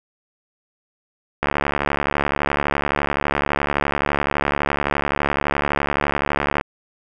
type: click train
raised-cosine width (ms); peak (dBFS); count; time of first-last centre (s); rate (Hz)
0.5; -4; 373; 1.43-6.611; 71.8
effects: none